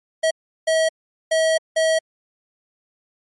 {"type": "tone bursts at uneven times", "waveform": "square", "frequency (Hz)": 642, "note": "E5", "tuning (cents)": -46, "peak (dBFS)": -16, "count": 4, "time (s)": [[0.23, 0.31], [0.67, 0.89], [1.31, 1.58], [1.76, 1.99]], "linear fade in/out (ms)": 10, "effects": ["low-pass 12000 Hz 12 dB/octave", "MP3 48 kbps"]}